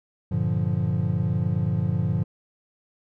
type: chord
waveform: triangle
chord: G minor seventh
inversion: none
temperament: equal with one note detuned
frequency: 97.6 / 116.54 / 146.83 / 174.61 Hz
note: G2 / Bb2 / D3 / F3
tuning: -7 / 0 / 0 / 0 cents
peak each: -25 dBFS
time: 0.31-2.24 s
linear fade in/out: 10 ms
effects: none